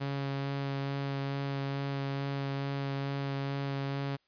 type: tone with vibrato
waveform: sawtooth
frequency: 138.59 Hz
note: C#3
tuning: in tune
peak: -28 dBFS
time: 0-4.17 s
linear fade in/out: 20 ms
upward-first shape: sine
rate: 2.3 Hz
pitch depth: 10 cents each way
effects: white hiss -73 dBFS RMS until 4.27 s + resampled to 11025 Hz